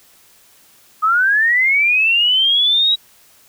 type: linear sweep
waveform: sine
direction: up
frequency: 1238 to 3867 Hz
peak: -11 dBFS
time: 1.02-2.96 s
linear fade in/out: 20 ms
effects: white hiss -50 dBFS RMS until 3.48 s